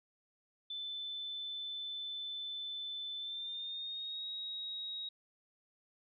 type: tone with pitch glide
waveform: sine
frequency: 3520 to 3794 Hz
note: A7 to A#7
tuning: 0 to +30 cents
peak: -39 dBFS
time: 0.7-5.09 s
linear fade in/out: 5 ms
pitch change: +130 cents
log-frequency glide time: 3.18-4.27 s
effects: none